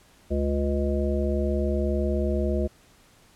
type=harmonic tone with a mistuned harmonic; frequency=71 Hz; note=C#2; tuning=42 cents sharp; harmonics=1 / 3 / 5 / 7 / 9; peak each=-25 / -29 / -29 / -33 / -31 dBFS; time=0.3-2.68 s; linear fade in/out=20 ms; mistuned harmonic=9; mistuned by=-51 cents; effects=pink hiss -57 dBFS RMS until 3.35 s + low-pass 12000 Hz 12 dB/octave